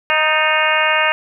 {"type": "harmonic tone with a mistuned harmonic", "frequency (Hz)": 311.1, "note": "D#4", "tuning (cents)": 0, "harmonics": [2, 3, 4, 5, 6, 7, 8, 9], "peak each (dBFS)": [-21, -21, -21, -21, -21, -21, -21, -21], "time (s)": [0.1, 1.12], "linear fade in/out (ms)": 0, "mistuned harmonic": 6, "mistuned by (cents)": -47, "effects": []}